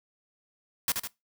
white noise with echo, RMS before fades -26 dBFS, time 0.88-0.92 s, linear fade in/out 2 ms, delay 77 ms, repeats 2, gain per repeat -5 dB, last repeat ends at 1.074 s, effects noise-tail reverb RT60 0.2 s tail -21 dB re dry

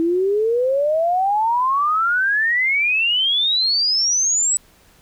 sine exponential sweep, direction up, 323.8 to 7980 Hz, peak -15 dBFS, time 0-4.57 s, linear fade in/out 0 ms, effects pink hiss -53 dBFS RMS until 5.01 s

